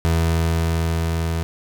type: tone with level ramp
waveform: 30% pulse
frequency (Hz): 82.41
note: E2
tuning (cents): 0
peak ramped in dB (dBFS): -13 to -18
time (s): 0.05-1.43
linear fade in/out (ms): 0
effects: none